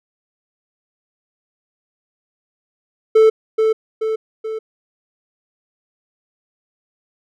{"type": "tone with echo", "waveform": "triangle", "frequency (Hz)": 440, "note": "A4", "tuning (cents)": 0, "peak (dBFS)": -5, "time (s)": [3.15, 3.3], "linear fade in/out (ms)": 10, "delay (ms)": 430, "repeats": 3, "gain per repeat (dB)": -5, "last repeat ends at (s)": 4.59, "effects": []}